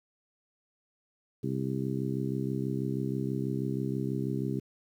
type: harmonic tone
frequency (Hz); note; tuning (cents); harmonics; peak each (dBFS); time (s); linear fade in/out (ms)
66.2; C2; +21; 2 / 3 / 4 / 5 / 6; -33 / -35 / -36 / -37 / -38; 1.43-4.6; 10
effects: 10-bit